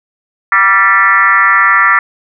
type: tone with frequency modulation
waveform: sine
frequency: 1568 Hz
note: G6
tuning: in tune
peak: -5 dBFS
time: 0.52-1.99 s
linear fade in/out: 2 ms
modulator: 201 Hz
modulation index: 2.3
effects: none